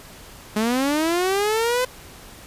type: linear sweep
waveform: sawtooth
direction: up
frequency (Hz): 208.2 to 511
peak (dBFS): -15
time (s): 0.56-1.85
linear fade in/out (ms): 5
effects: pink hiss -43 dBFS RMS until 2.46 s + resampled to 32000 Hz